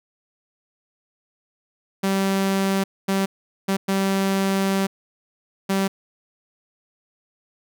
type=tone bursts at uneven times; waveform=sawtooth; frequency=194.1 Hz; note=G3; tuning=17 cents flat; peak=-15 dBFS; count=5; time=2.03-2.84 / 3.08-3.26 / 3.68-3.77 / 3.88-4.87 / 5.69-5.88 s; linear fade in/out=10 ms; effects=none